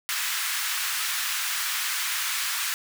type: high-pass noise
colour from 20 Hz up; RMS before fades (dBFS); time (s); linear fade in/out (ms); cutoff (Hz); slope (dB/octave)
pink; -28; 0.09-2.74; 0; 1300; 24
effects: none